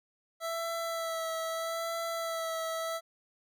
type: tone with vibrato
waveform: 25% pulse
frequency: 659.3 Hz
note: E5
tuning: in tune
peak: -29 dBFS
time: 0.4-3.01 s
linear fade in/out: 50 ms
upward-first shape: sine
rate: 0.78 Hz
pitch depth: 22 cents each way
effects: none